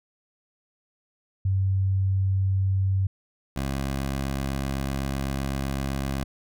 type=tone pair in turn; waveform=sine / 15% pulse; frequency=96 / 67.88 Hz; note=G2 / C#2; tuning=-36 / -36 cents; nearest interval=tritone; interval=600 cents; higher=first; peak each=-20 / -20 dBFS; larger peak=neither; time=1.45-3.07 / 3.56-6.24 s; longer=second; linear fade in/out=5 ms; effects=none